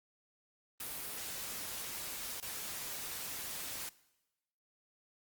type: noise with dropouts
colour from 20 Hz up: white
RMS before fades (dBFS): -42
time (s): 0.8-3.89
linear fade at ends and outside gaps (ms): 2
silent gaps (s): 2.401-2.426
effects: noise-tail reverb RT60 1.0 s tail -20 dB re dry + Opus 32 kbps